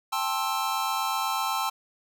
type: chord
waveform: square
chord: A minor seventh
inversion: third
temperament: just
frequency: 792 / 880 / 1056 / 1320 Hz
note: G5 / A5 / C6 / E6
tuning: +18 / 0 / +16 / +2 cents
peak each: -33 / -32 / -32 / -32 dBFS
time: 0.12-1.7 s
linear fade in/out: 10 ms
effects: none